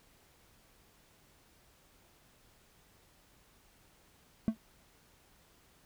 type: tone with exponential decay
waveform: triangle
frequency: 221.2 Hz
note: A3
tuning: 9 cents sharp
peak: -20 dBFS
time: 4.48-4.57 s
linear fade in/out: 0 ms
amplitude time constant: 18 ms
effects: pink hiss -65 dBFS RMS until 5.85 s